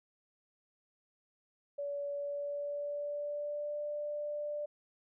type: tone with pitch glide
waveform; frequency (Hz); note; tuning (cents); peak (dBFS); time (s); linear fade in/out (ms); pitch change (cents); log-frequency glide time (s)
sine; 571 to 590.8; D5 to D5; -49 to +10; -35; 1.78-4.66; 10; +59; 2.12-3.79
effects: none